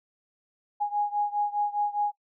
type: beating tone pair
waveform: sine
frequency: 825 / 829.9 Hz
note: G#5 / G#5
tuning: -12 / -1 cents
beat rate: 4.9 Hz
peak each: -27 / -29 dBFS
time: 0.8-2.12 s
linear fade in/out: 20 ms
effects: noise-tail reverb RT60 0.1 s tail -18 dB re dry